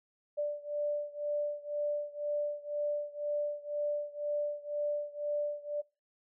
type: beating tone pair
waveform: sine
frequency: 587.3 / 589.3 Hz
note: D5 / D5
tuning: 0 / +6 cents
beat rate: 2 Hz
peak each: -34 / -36 dBFS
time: 0.37-5.82 s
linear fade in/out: 20 ms
effects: noise-tail reverb RT60 0.3 s tail -23 dB re dry